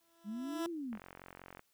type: tone with exponential growth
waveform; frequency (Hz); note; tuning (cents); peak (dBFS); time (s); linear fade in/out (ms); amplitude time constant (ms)
15% pulse; 334.4; E4; +25; -30; 0.01-0.66; 0; 140
type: linear two-way sweep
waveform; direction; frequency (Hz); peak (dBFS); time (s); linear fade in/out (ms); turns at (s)
sine; up then down; 196 to 349.2 to 196; -38; 0.24-0.99; 50; 0.69
type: click train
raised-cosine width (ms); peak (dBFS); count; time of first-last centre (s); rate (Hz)
0.5; -34; 31; 0.93-1.594; 45.2
effects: white hiss -75 dBFS RMS until 1.73 s